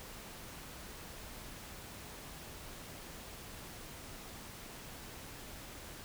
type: silence
effects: pink hiss -49 dBFS RMS until 6.04 s